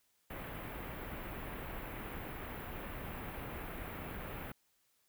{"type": "band-stop noise", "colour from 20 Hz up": "pink", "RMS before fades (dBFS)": -44, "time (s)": [0.3, 4.52], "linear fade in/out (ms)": 5, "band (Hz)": [2600, 14000], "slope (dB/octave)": 24, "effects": ["white hiss -75 dBFS RMS until 5.08 s"]}